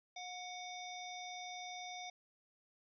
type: harmonic tone with a mistuned harmonic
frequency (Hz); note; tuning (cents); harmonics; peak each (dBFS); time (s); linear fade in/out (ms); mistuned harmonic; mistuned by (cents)
724; F#5; -38; 1 / 3 / 5 / 7 / 8; -47 / -51 / -51 / -58 / -55; 0.16-2.1; 5; 3; +49
effects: none